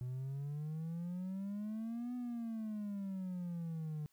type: exponential two-way sweep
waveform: triangle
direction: up then down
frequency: 123.47 to 248.8 to 149.3 Hz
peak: -36 dBFS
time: 0.01-4.06 s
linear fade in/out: 0 ms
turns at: 2.15 s
effects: tanh soft clip ceiling -32 dBFS + white hiss -75 dBFS RMS until 4.12 s